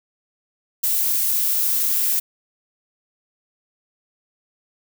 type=noise with high-pass filter sweep; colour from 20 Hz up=violet; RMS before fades=-20 dBFS; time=0.83-2.2 s; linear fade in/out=10 ms; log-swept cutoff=300 to 1500 Hz; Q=1.3; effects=none